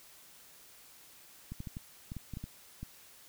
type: clicks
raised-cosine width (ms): 5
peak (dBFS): -28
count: 10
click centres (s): 1.52 / 1.604 / 1.672 / 1.769 / 2.119 / 2.167 / 2.337 / 2.371 / 2.44 / 2.83
effects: white hiss -57 dBFS RMS until 3.28 s